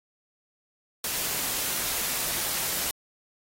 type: noise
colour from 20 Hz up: white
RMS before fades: -29 dBFS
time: 1.04-2.91 s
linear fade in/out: 2 ms
effects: AAC 48 kbps